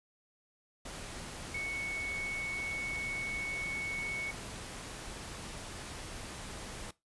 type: tone in noise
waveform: sine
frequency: 2217 Hz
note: C#7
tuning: in tune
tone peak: -35 dBFS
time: 1.54-4.31 s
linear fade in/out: 5 ms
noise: pink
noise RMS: -44 dBFS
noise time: 0.85-6.91 s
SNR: +6 dB
effects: noise-tail reverb RT60 0.2 s tail -19 dB re dry + resampled to 24000 Hz